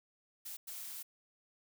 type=noise bursts at uneven times; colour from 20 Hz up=blue; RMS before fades=-45 dBFS; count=2; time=0.45-0.57 / 0.67-1.03 s; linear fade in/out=10 ms; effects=none